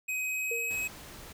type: tone with pitch glide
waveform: square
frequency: 2522 to 2547 Hz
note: D#7 to D#7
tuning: +23 to +40 cents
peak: -31 dBFS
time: 0.08-0.88 s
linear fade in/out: 10 ms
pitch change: +17 cents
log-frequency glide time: 0.21-0.7 s
type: tone with exponential decay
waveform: sine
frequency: 466.2 Hz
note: A#4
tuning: in tune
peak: -32 dBFS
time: 0.51-0.93 s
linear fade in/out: 5 ms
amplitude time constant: 90 ms
type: noise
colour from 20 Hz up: pink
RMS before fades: -47 dBFS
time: 0.7-1.33 s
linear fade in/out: 10 ms
effects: none